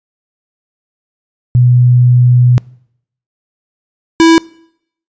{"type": "tone pair in turn", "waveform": ["sine", "square"], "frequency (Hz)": [123.5, 328.4], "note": ["B2", "E4"], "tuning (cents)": [0, -6], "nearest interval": "octave + perfect fourth", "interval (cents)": 1694, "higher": "second", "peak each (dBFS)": -4, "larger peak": "neither", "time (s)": [[1.55, 2.58], [4.2, 4.38]], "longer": "first", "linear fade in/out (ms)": 0, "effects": ["noise-tail reverb RT60 0.7 s tail -24 dB re dry", "resampled to 16000 Hz"]}